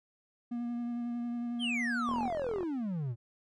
triangle tone with vibrato, 238.5 Hz, A#3, 40 cents sharp, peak -31 dBFS, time 0.51-2.29 s, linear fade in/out 10 ms, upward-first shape sine, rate 11 Hz, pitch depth 15 cents each way
triangle exponential sweep, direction down, 3322 to 110 Hz, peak -30 dBFS, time 1.59-3.16 s, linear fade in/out 50 ms
click train, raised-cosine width 1 ms, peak -27 dBFS, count 24, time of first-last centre 2.09-2.631 s, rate 42.5 Hz
effects resampled to 24000 Hz

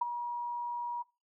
sine tone with ADSR envelope, 958 Hz, A#5, 47 cents sharp, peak -24 dBFS, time 0.01-1.03 s, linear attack 8 ms, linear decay 18 ms, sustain -9 dB, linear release 16 ms, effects noise-tail reverb RT60 0.3 s tail -21 dB re dry

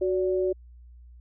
sine tone pair together, 369.9 / 576.7 Hz, F#4 / D5, 0 / -32 cents, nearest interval minor sixth, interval 768 cents, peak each -23 / -29 dBFS, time 0.01-0.53 s, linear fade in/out 10 ms, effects added 60 Hz sine -46 dBFS peak until 1.2 s

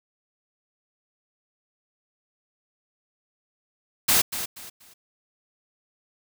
white noise with echo, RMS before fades -19 dBFS, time 4.08-4.22 s, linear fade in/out 10 ms, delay 240 ms, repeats 3, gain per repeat -11 dB, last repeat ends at 4.94 s, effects none

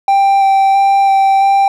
triangle tone with vibrato, 784 Hz, G5, in tune, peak -5 dBFS, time 0.08-1.68 s, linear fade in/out 2 ms, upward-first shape square, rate 1.5 Hz, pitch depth 9 cents each way, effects none

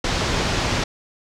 pink low-pass noise, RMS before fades -22 dBFS, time 0.04-0.84 s, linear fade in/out 5 ms, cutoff 6300 Hz, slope 24 dB/octave, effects none

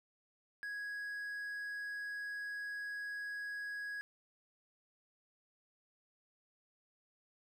triangle tone, 1661.2 Hz, G#6, in tune, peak -38 dBFS, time 0.63-4.01 s, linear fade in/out 0 ms, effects none

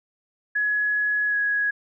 sine tone with pitch glide, 1686 to 1666.6 Hz, G#6 to G#6, +26 to +6 cents, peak -20 dBFS, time 0.55-1.71 s, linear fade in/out 10 ms, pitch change -20 cents, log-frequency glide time 1.27-1.36 s, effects none

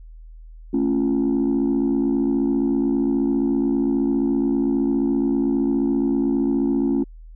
sine chord, A augmented, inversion none, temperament just, 220 / 275 / 343.8 Hz, A3 / C#4 / E#4, 0 / -14 / -27 cents, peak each -22 / -18 / -22 dBFS, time 0.73-7.04 s, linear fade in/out 10 ms, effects tanh soft clip ceiling -13 dBFS + added 40 Hz sine -38 dBFS peak until 7.35 s

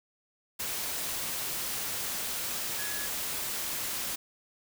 sine tone in noise, 1686 Hz, G#6, 26 cents sharp, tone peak -40 dBFS, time 2.78-3.07 s, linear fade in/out 10 ms, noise white, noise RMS -34 dBFS, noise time 0.59-4.16 s, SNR -9 dB, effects none

